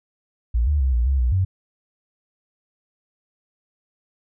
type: tone with pitch steps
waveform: sine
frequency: 58.3 / 73.6 / 65.7 / 59.2 / 67.6 / 61.2 / 93.7 Hz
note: A#1 / D2 / C2 / A#1 / C#2 / B1 / F#2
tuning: +1 / +4 / +8 / +27 / -43 / -15 / +22 cents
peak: -16 dBFS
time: 0.54-1.45 s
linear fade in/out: 10 ms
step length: 130 ms
effects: none